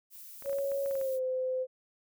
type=noise; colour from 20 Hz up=violet; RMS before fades=-48 dBFS; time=0.1-1.2 s; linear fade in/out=50 ms
type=clicks; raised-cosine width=0.5 ms; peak=-34 dBFS; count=10; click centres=0.424 / 0.459 / 0.495 / 0.53 / 0.586 / 0.718 / 0.86 / 0.911 / 0.954 / 1.013 s
type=tone with pitch glide; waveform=sine; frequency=554.4 to 514.3 Hz; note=C#5 to C5; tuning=0 to -30 cents; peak=-29 dBFS; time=0.44-1.67 s; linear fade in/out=50 ms; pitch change=-130 cents; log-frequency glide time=0.86-1.22 s
effects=none